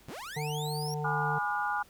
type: linear sweep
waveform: sawtooth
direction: up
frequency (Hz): 71.2 to 5700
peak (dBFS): -36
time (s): 0.08-0.94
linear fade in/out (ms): 0
type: harmonic tone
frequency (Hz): 150.1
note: D3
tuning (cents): +38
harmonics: 1 / 3 / 5 / 6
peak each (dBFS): -33 / -38 / -40 / -41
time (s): 0.36-1.39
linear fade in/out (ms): 10
type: chord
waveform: sine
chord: G# diminished seventh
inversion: none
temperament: just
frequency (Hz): 830.6 / 996.7 / 1196.1 / 1435.3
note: G#5 / B5 / D6 / F6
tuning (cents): 0 / +16 / +31 / +47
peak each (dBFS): -32 / -37 / -36 / -33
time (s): 1.04-1.83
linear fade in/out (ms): 10
effects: pink hiss -59 dBFS RMS until 1.89 s